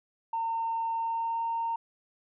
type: tone with pitch glide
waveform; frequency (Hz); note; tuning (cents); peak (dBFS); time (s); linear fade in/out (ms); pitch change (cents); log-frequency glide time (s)
sine; 911 to 918.9; A#5 to A#5; -40 to -25; -27; 0.33-1.76; 5; +15; 0.92-1.46
effects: tanh soft clip ceiling -23 dBFS